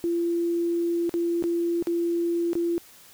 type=tone with dropouts; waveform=sine; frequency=341.2 Hz; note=F4; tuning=40 cents flat; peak=-22 dBFS; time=0.04-2.78 s; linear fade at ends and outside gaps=0 ms; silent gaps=1.094-1.14 / 1.425-1.439 / 1.825-1.871 / 2.532-2.553 s; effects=white hiss -51 dBFS RMS until 3.13 s